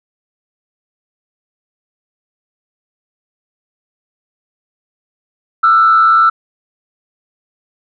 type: tone with frequency modulation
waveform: sine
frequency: 1330 Hz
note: E6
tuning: 15 cents sharp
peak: -5 dBFS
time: 5.63-6.3 s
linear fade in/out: 10 ms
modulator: 102 Hz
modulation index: 0.59
effects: tanh soft clip ceiling -1 dBFS